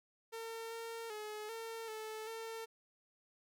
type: tone with pitch steps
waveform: sawtooth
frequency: 454 / 457.8 / 424.8 / 453.8 / 435.9 / 451.3 Hz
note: A#4 / A#4 / G#4 / A#4 / A4 / A4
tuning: -46 / -31 / +39 / -47 / -16 / +44 cents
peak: -39 dBFS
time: 0.32-2.66 s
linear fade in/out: 20 ms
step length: 390 ms
effects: none